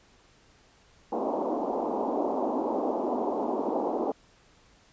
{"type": "band-pass noise", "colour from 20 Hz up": "pink", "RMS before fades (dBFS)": -29, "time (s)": [1.12, 4.12], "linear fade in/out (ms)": 5, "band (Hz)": [240, 960], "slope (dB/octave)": 48, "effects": ["pink hiss -60 dBFS RMS until 4.92 s", "resampled to 16000 Hz"]}